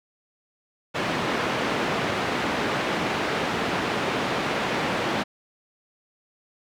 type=band-pass noise; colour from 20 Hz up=pink; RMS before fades=-26 dBFS; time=0.94-5.24 s; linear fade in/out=20 ms; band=200 to 2800 Hz; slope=12 dB/octave; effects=none